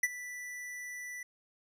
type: tone with ADSR envelope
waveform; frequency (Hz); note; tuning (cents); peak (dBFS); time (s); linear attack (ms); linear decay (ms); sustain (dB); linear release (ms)
square; 1974; B6; -1; -24; 0.03-1.23; 6; 36; -17; 4
effects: resampled to 32000 Hz